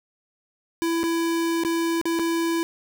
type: tone with dropouts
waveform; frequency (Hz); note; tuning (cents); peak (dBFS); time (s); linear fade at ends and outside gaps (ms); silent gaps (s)
square; 333; E4; +18; -22; 0.82-2.63; 0; 1.032-1.038 / 1.636-1.649 / 2.014-2.055 / 2.19-2.195
effects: none